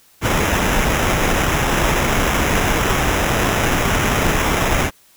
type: noise with sample-and-hold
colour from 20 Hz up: pink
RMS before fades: -17 dBFS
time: 0.21-4.91 s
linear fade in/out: 50 ms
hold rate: 4410 Hz
effects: white hiss -52 dBFS RMS until 5.16 s